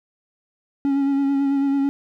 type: tone with vibrato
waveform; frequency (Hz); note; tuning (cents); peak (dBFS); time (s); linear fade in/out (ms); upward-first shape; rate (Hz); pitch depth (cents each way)
triangle; 277.2; C#4; 0; -15; 0.85-1.89; 0; sine; 9.1; 24
effects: none